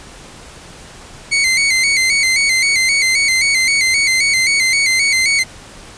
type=tone with vibrato; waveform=sawtooth; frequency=2151 Hz; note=C7; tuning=47 cents sharp; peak=-8 dBFS; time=1.31-5.44 s; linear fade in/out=20 ms; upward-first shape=square; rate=3.8 Hz; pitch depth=63 cents each way; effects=pink hiss -37 dBFS RMS until 5.97 s + resampled to 22050 Hz